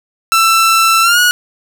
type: tone with pitch glide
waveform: sawtooth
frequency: 1334 to 1454.7 Hz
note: E6 to F#6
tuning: +20 to -30 cents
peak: -4 dBFS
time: 0.32-1.31 s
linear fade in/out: 0 ms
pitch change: +150 cents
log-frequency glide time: 1.02-1.19 s
effects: none